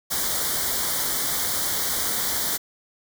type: band-stop noise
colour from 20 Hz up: white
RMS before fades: -25 dBFS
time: 0.1-2.58 s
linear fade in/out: 20 ms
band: 2200 to 3100 Hz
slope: 96 dB/octave
effects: none